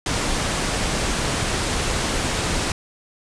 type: low-pass noise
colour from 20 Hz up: pink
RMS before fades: -23 dBFS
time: 0.06-2.72 s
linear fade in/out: 2 ms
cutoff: 9600 Hz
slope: 48 dB/octave
effects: none